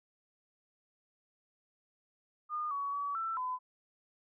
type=tone with pitch steps; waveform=sine; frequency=1218 / 1125 / 1139 / 1334 / 1011 Hz; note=D#6 / C#6 / C#6 / E6 / B5; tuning=-37 / +25 / +47 / +20 / +40 cents; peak=-33 dBFS; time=2.49-3.59 s; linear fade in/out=50 ms; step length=220 ms; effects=none